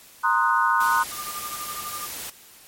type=chord; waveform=sine; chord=C half-diminished seventh; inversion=third; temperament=equal; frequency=932.3 / 1046.5 / 1244.5 / 1480 Hz; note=Bb5 / C6 / Eb6 / Gb6; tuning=0 / 0 / 0 / 0 cents; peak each=-23 dBFS; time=0.23-1.04 s; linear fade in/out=20 ms
type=noise; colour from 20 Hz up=white; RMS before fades=-34 dBFS; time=0.8-2.3 s; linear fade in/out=5 ms
type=tone with tremolo; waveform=sine; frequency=1200 Hz; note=D6; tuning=37 cents sharp; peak=-30 dBFS; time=1.1-2.09 s; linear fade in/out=50 ms; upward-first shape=sine; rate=12 Hz; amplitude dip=75%
effects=white hiss -49 dBFS RMS until 2.67 s + MP3 64 kbps